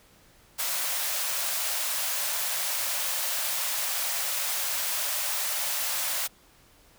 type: high-pass noise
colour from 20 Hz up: white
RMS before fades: -29 dBFS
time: 0.58-6.28 s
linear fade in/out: 20 ms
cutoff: 520 Hz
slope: 96 dB/octave
effects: pink hiss -58 dBFS RMS until 6.98 s